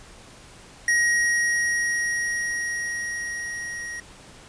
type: tone with level ramp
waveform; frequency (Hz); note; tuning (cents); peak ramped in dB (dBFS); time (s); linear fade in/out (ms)
square; 1889; A#6; +22; -18 to -32; 0.88-4; 2
effects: pink hiss -47 dBFS RMS until 4.48 s + resampled to 22050 Hz